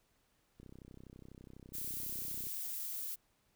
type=click train; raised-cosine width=3 ms; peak=-40 dBFS; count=61; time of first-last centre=0.6-2.469 s; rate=32.1 Hz
type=noise; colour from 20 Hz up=violet; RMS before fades=-41 dBFS; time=1.73-3.16 s; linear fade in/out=20 ms
effects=pink hiss -75 dBFS RMS until 3.55 s